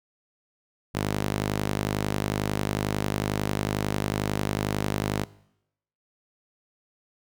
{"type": "tone with high-pass filter", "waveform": "sawtooth", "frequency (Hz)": 51.1, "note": "G#1", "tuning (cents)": -27, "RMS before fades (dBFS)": -28, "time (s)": [0.94, 5.25], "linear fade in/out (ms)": 20, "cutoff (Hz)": 130, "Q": 0.75, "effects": ["noise-tail reverb RT60 0.8 s tail -21 dB re dry"]}